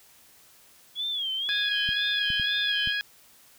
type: tone with vibrato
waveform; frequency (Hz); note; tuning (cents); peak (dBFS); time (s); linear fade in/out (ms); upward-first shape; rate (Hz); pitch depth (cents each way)
sine; 3317; G#7; -3; -27; 0.95-2.95; 50; sine; 2; 130
type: harmonic tone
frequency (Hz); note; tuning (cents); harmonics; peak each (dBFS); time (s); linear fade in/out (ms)
829; G#5; -3; 2 / 3 / 4 / 5 / 6; -28 / -35 / -32 / -41 / -41; 1.49-3.01; 0
type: clicks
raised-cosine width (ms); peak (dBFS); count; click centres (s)
5; -26; 4; 1.89 / 2.303 / 2.398 / 2.874
effects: white hiss -56 dBFS RMS until 3.58 s